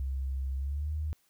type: tone with pitch glide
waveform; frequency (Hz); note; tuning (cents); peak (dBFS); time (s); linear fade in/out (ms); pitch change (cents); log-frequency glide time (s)
sine; 66.7 to 76.62; C2 to D#2; +34 to -26; -30; 0-1.13; 0; +240; 0.57-0.92
effects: white hiss -70 dBFS RMS until 1.29 s